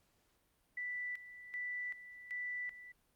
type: tone with tremolo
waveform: sine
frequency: 1975.5 Hz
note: B6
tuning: in tune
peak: -38 dBFS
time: 0.77-2.92 s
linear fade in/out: 5 ms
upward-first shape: square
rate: 1.3 Hz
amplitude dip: 75%
effects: pink hiss -75 dBFS RMS until 3.15 s + Opus 48 kbps